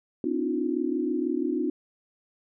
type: tone cluster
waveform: sine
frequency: 254.4 / 292.3 / 318.6 / 358.3 Hz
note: C4 / D4 / D#4 / F4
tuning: -48 / -8 / +41 / +44 cents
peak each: -30 dBFS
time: 0.24-1.7 s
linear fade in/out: 2 ms
effects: none